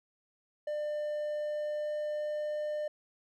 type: tone with pitch glide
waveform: triangle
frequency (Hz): 598 to 601.5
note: D5 to D5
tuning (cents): +31 to +41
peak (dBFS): -30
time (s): 0.67-2.88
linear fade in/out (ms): 5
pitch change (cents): +10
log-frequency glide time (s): 1.15-2.55
effects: none